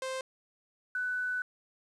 sawtooth / sine tone pair in turn, 523.3 / 1494.3 Hz, C5 / F#6, 0 / +17 cents, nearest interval octave + tritone, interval 1817 cents, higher second, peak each -30 / -30 dBFS, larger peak neither, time 0.02-0.21 / 0.95-1.42 s, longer second, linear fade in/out 2 ms, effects resampled to 24000 Hz + 10-bit

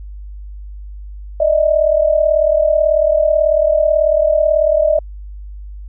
sine tone pair together, 597 / 635.2 Hz, D5 / D#5, +28 / +36 cents, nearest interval minor second, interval 108 cents, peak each -13 dBFS, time 1.4-4.99 s, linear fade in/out 5 ms, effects added 50 Hz sine -28 dBFS peak until 5.88 s

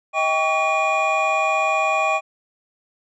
triangle tone cluster, 634 / 789 / 1129 / 2437 Hz, D#5 / G5 / C#6 / D#7, +32 / +11 / +31 / -37 cents, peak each -21 dBFS, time 0.13-2.21 s, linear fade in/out 50 ms, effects resampled to 24000 Hz

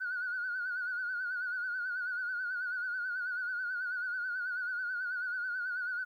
sine tone with vibrato, 1471 Hz, F#6, 11 cents flat, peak -32 dBFS, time 0-6.05 s, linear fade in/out 20 ms, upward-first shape sine, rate 9.2 Hz, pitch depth 69 cents each way, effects tanh soft clip ceiling -28 dBFS + 12-bit

